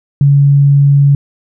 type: tone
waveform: sine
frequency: 141.2 Hz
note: C#3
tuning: 32 cents sharp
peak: -4 dBFS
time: 0.21-1.15 s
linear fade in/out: 2 ms
effects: none